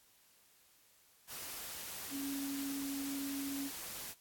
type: tone in noise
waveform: sine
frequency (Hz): 277.2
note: C#4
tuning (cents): 0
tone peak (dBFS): -38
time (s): 2.1-3.71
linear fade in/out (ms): 50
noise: white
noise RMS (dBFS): -45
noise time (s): 1.27-4.15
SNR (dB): +4
effects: white hiss -67 dBFS RMS until 4.2 s + AAC 64 kbps